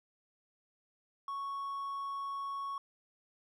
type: tone with hard clipping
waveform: triangle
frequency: 1108.7 Hz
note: C#6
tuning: in tune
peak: -37 dBFS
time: 1.28-2.78 s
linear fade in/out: 2 ms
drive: 5 dB
effects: none